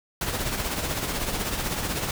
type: noise with tremolo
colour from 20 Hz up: pink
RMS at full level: -26 dBFS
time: 0.21-2.11 s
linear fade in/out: 2 ms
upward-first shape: triangle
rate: 16 Hz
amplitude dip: 55%
effects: none